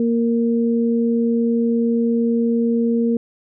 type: tone pair together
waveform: sine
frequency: 233.1 / 464.3 Hz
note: A#3 / A#4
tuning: 0 / -7 cents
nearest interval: octave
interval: 1193 cents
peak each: -16 / -21 dBFS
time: 0-3.17 s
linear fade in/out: 2 ms
effects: none